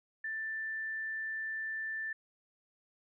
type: tone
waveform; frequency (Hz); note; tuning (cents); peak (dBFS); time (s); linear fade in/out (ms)
sine; 1770; A6; +10; -35; 0.24-2.13; 5
effects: none